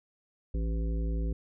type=harmonic tone; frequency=55.5 Hz; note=A1; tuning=16 cents sharp; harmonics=1 / 3 / 5 / 7 / 9; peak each=-28 / -38 / -42 / -45 / -47 dBFS; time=0.54-1.33 s; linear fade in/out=5 ms; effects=none